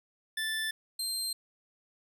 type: tone pair in turn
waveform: 25% pulse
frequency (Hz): 1760 / 4164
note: A6 / C8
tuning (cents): 0 / -9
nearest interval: octave + minor third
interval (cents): 1491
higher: second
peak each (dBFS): -27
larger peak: neither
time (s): 0.37-0.71 / 0.99-1.33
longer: neither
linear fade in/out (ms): 5
effects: none